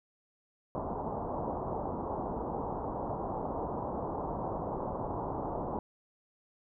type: low-pass noise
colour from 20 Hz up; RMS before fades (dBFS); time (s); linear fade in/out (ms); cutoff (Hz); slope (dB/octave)
white; -36; 0.75-5.79; 0; 1000; 48
effects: none